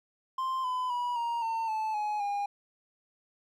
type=tone with pitch steps; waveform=triangle; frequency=1046.5 / 1009.1 / 973 / 938.3 / 904.7 / 872.4 / 841.2 / 811.2 Hz; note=C6 / B5 / B5 / A#5 / A5 / A5 / G#5 / G#5; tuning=0 / +37 / -26 / +11 / +48 / -15 / +22 / -41 cents; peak=-27 dBFS; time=0.38-2.46 s; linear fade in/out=5 ms; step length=260 ms; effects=none